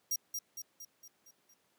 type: tone with echo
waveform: sawtooth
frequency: 5700 Hz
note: F8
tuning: 34 cents sharp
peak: -28 dBFS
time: 0.11-0.16 s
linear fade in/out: 5 ms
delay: 230 ms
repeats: 6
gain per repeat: -5 dB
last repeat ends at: 1.54 s
effects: pink hiss -73 dBFS RMS until 1.78 s + high-pass 200 Hz 12 dB/octave